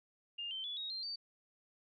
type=tone with pitch steps; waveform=sine; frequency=2815 / 3105 / 3426 / 3779 / 4169 / 4599 Hz; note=F7 / G7 / A7 / A#7 / C8 / D8; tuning=+13 / -17 / -47 / +23 / -7 / -37 cents; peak=-39 dBFS; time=0.38-1.16 s; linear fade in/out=10 ms; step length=130 ms; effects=none